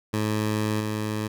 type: tone with level steps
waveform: 15% pulse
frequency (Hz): 107.3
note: A2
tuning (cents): -43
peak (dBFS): -17 / -20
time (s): 0.13-1.28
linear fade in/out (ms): 10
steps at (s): 0.8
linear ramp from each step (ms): 5
effects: none